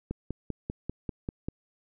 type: click train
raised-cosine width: 3 ms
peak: -19 dBFS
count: 8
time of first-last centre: 0.11-1.485 s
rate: 5.09 Hz
effects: none